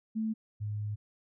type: tone pair in turn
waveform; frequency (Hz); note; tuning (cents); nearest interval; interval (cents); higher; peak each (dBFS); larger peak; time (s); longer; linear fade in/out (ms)
sine; 220 / 104.88; A3 / G#2; 0 / +17; octave + minor second; 1283; first; -29 / -32; first; 0.15-0.34 / 0.6-0.96; second; 20
effects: none